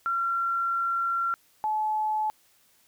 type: tone pair in turn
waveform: sine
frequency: 1368 / 860.1 Hz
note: F6 / A5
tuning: -36 / -40 cents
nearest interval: minor sixth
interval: 804 cents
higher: first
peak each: -24 dBFS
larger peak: neither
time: 0.06-1.34 / 1.64-2.3 s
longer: first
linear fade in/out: 0 ms
effects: white hiss -63 dBFS RMS until 2.87 s